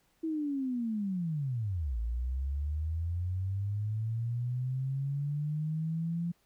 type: linear two-way sweep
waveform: sine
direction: down then up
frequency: 327 to 55.1 to 172.6 Hz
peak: -30 dBFS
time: 0.23-6.32 s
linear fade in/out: 10 ms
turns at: 1.98 s
effects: pink hiss -71 dBFS RMS until 6.45 s

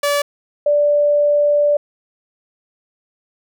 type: tone pair in turn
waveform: sawtooth / sine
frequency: 576 / 585.4 Hz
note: D5 / D5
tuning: -34 / -6 cents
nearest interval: unison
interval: 28 cents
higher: second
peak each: -11 dBFS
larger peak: neither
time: 0.03-0.22 / 0.66-1.77 s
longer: second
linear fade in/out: 5 ms
effects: none

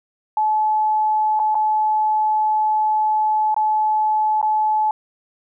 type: tone with dropouts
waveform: sine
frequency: 860 Hz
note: A5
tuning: 40 cents flat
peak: -15 dBFS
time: 0.37-4.91 s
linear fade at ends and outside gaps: 2 ms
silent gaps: 1.393-1.398 / 1.546-1.552 / 3.544-3.564 / 4.415-4.427 s
effects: none

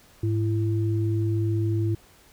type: tone pair together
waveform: sine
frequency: 105.77 / 335.8 Hz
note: G#2 / E4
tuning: +32 / +32 cents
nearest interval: octave + minor sixth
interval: 2000 cents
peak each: -22 / -28 dBFS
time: 0.23-1.95 s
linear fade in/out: 5 ms
effects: pink hiss -55 dBFS RMS until 2.32 s

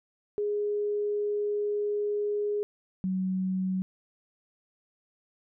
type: tone pair in turn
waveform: sine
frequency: 414.3 / 187.23 Hz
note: G#4 / F#3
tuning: -4 / +21 cents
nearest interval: octave + major second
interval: 1375 cents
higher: first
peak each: -26 dBFS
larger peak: neither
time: 0.38-2.63 / 3.04-3.82 s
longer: first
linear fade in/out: 0 ms
effects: none

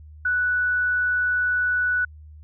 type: tone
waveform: sine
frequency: 1480 Hz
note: F#6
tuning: in tune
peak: -19 dBFS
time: 0.25-2.05 s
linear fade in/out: 5 ms
effects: added 76 Hz sine -41 dBFS peak until 2.43 s

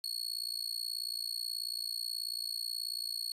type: tone with amplitude modulation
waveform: 40% pulse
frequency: 4361 Hz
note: C#8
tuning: 29 cents flat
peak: -30 dBFS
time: 0.04-3.32 s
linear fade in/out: 0 ms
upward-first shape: sine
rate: 58.4 Hz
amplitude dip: 100%
effects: resampled to 32000 Hz

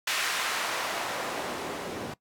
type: noise with band-pass filter sweep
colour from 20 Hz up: white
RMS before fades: -32 dBFS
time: 0.07-2.14 s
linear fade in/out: 5 ms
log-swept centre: 2000 to 250 Hz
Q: 0.79
effects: noise-tail reverb RT60 0.1 s tail -19 dB re dry

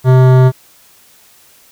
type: tone with hard clipping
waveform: sine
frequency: 128.8 Hz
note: C3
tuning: 27 cents flat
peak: -6 dBFS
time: 0.04-0.52 s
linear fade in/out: 50 ms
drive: 16 dB
effects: white hiss -46 dBFS RMS until 1.71 s

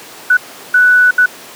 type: tone bursts at uneven times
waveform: sine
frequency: 1484 Hz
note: F#6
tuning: 5 cents sharp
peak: -5 dBFS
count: 3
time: 0.3-0.37 / 0.74-1.11 / 1.18-1.26 s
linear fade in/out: 5 ms
effects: pink hiss -33 dBFS RMS until 1.55 s + high-pass 300 Hz 12 dB/octave

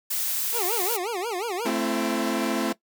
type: noise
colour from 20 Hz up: blue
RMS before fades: -27 dBFS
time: 0.1-0.97 s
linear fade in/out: 10 ms
type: tone with vibrato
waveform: 25% pulse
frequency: 410 Hz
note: G#4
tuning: 22 cents flat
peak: -23 dBFS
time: 0.52-1.72 s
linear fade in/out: 50 ms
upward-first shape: sine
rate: 5.6 Hz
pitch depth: 270 cents each way
type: chord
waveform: sawtooth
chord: A minor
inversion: none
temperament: equal with one note detuned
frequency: 220 / 261.6 / 336.7 Hz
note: A3 / C4 / E4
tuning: 0 / 0 / +37 cents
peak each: -24 dBFS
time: 1.65-2.73 s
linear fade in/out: 10 ms
effects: noise-tail reverb RT60 0.1 s tail -18 dB re dry

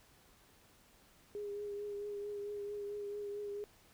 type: tone with vibrato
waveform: sine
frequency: 410 Hz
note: G#4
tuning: 22 cents flat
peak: -39 dBFS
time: 1.35-3.64 s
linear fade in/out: 0 ms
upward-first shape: triangle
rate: 4.5 Hz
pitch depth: 27 cents each way
effects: pink hiss -65 dBFS RMS until 3.93 s

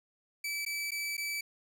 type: tone with dropouts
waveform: sawtooth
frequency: 2307 Hz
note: D7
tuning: 31 cents flat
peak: -30 dBFS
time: 0.44-1.41 s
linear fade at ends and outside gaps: 5 ms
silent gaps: 0.651-0.662 / 0.908-0.917 / 1.169-1.178 s
effects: none

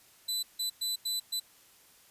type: tone bursts at uneven times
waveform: sawtooth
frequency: 4000 Hz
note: B7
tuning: 21 cents sharp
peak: -27 dBFS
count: 5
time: 0.28-0.43 / 0.59-0.7 / 0.81-0.96 / 1.05-1.2 / 1.32-1.4 s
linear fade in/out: 10 ms
effects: white hiss -60 dBFS RMS until 2.1 s + resampled to 32000 Hz

